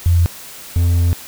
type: tone pair in turn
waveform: sine / triangle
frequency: 86.1 / 86.1 Hz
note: F2 / F2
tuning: -24 / -24 cents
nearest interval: unison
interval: 0 cents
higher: neither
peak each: -9 dBFS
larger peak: neither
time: 0.06-0.26 / 0.76-1.13 s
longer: second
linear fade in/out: 0 ms
effects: white hiss -35 dBFS RMS until 1.27 s